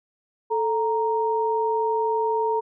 sine tone pair together, 440 / 931.8 Hz, A4 / A#5, 0 / -1 cents, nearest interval octave + minor second, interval 1299 cents, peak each -23 dBFS, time 0.5-2.61 s, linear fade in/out 20 ms, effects none

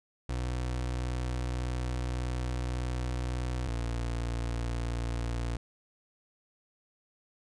30% pulse tone pair in turn, 61.74 / 58.53 Hz, B1 / A#1, 0 / +8 cents, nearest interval minor second, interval 92 cents, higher first, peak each -28 dBFS, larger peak neither, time 0.29-3.67 / 3.67-5.57 s, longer first, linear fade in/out 5 ms, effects resampled to 22050 Hz

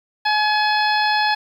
harmonic tone, 848 Hz, G#5, 36 cents sharp, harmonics 1 / 2 / 3 / 4 / 5 / 6, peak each -18 / -21 / -27 / -28 / -26 / -29 dBFS, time 0.25-1.35 s, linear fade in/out 10 ms, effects 8-bit

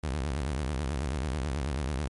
sawtooth tone with vibrato, 69.9 Hz, C#2, 15 cents sharp, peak -25 dBFS, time 0.03-2.08 s, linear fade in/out 10 ms, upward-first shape triangle, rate 9.2 Hz, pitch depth 270 cents each way, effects MP3 48 kbps

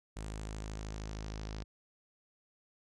sawtooth tone with low-pass filter sweep, 53 Hz, G#1, 36 cents sharp, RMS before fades -42 dBFS, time 0.16-1.64 s, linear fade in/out 10 ms, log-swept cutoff 8300 to 5200 Hz, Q 2.6, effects none

